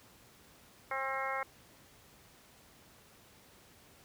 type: harmonic tone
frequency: 267.8 Hz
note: C4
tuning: 40 cents sharp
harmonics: 2 / 3 / 4 / 5 / 6 / 7 / 8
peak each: -41 / -40 / -40 / -40 / -45 / -43 / -41 dBFS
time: 0.91-1.43 s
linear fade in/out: 2 ms
effects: pink hiss -60 dBFS RMS until 4.04 s + high-pass 60 Hz 12 dB/octave